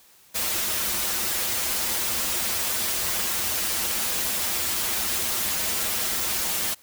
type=noise with comb filter; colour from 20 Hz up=white; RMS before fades=-26 dBFS; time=0.34-6.75 s; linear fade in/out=20 ms; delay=7 ms; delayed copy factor=-0.8; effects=white hiss -55 dBFS RMS until 6.82 s